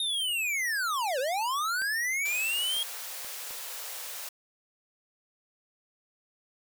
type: linear two-way sweep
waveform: square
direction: down then up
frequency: 3729 to 489.8 to 3288 Hz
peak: -28 dBFS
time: 0-2.83 s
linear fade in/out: 2 ms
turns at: 1.19 s
type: clicks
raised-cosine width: 0.3 ms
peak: -27 dBFS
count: 4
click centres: 1.819 / 2.765 / 3.247 / 3.508 s
type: high-pass noise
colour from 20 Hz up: white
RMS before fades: -39 dBFS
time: 2.25-4.29 s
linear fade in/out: 5 ms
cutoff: 440 Hz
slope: 96 dB/octave
effects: none